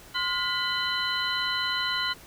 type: tone cluster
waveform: sine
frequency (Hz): 1040 / 1427 / 1986 / 3027 / 4041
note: C6 / F6 / B6 / F#7 / B7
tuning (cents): -11 / +37 / +9 / +39 / +39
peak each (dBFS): -33 / -31 / -34 / -31 / -31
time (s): 0.14-2.14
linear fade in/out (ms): 20
effects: pink hiss -49 dBFS RMS until 2.26 s